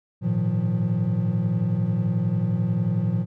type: tone cluster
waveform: triangle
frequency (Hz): 104.7 / 115.9 / 159.5 / 177.9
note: G#2 / A#2 / D#3 / F3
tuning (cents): +15 / -10 / +43 / +32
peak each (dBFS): -28 / -22 / -25 / -22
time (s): 0.21-3.26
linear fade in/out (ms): 50
effects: tanh soft clip ceiling -11 dBFS